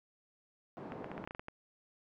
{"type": "band-pass noise", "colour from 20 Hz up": "pink", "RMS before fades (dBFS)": -46, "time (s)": [0.77, 1.25], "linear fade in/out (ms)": 0, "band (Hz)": [190, 810], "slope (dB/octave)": 12}
{"type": "clicks", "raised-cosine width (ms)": 0.5, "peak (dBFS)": -28, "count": 10, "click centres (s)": [0.921, 1.044, 1.116, 1.179, 1.241, 1.275, 1.309, 1.349, 1.395, 1.484]}
{"effects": []}